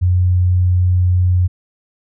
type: tone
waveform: sine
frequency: 90.3 Hz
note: F#2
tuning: 42 cents flat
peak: -10 dBFS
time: 0.01-1.48 s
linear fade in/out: 20 ms
effects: none